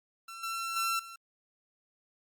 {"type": "tone with level steps", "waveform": "sawtooth", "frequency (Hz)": 1349, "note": "E6", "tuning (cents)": 40, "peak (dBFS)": [-39, -30, -25, -41], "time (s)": [0.28, 1.16], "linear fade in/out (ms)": 5, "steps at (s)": [0.43, 0.76, 0.99], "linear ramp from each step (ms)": 5, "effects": ["Opus 48 kbps"]}